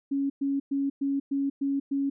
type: tone bursts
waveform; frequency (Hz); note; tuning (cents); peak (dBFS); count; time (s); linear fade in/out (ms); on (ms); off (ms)
sine; 277.2; C#4; 0; -24; 7; 0.11-2.1; 10; 190; 110
effects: none